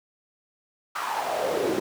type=noise with high-pass filter sweep; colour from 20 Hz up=brown; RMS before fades=-27 dBFS; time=0.95-1.8 s; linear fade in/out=10 ms; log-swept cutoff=1200 to 320 Hz; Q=4.3; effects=none